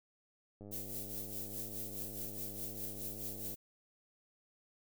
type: click train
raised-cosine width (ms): 2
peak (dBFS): -38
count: 300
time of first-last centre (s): 0.61-3.541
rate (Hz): 102
type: noise with tremolo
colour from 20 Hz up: violet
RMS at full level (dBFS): -41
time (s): 0.71-3.56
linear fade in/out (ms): 20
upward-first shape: triangle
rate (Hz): 4.8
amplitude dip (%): 65
effects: none